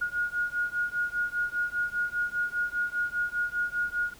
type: beating tone pair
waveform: sine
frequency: 1435 / 1440 Hz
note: F6 / F#6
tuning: +47 / -47 cents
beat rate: 5 Hz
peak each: -30 dBFS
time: 0.01-4.14 s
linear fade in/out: 10 ms
effects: added 50 Hz sine -59 dBFS peak until 4.19 s + pink hiss -53 dBFS RMS until 4.19 s